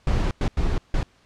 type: noise bursts at uneven times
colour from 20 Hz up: brown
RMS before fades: -21 dBFS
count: 4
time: 0.07-0.31 / 0.41-0.48 / 0.57-0.78 / 0.94-1.03 s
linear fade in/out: 2 ms
effects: pink hiss -59 dBFS RMS until 1.25 s + low-pass 6000 Hz 12 dB/octave